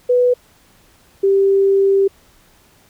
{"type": "tone pair in turn", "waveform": "sine", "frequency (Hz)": [493.9, 392], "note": ["B4", "G4"], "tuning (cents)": [0, 0], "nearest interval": "major third", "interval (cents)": 400, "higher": "first", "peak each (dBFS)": -10, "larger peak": "neither", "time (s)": [[0.09, 0.34], [1.23, 2.08]], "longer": "second", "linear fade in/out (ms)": 10, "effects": ["pink hiss -52 dBFS RMS until 2.89 s"]}